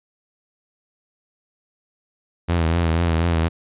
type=tone with vibrato; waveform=sawtooth; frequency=83.4 Hz; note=E2; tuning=21 cents sharp; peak=-13 dBFS; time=2.48-3.49 s; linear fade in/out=20 ms; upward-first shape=triangle; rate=4.1 Hz; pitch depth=73 cents each way; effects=resampled to 8000 Hz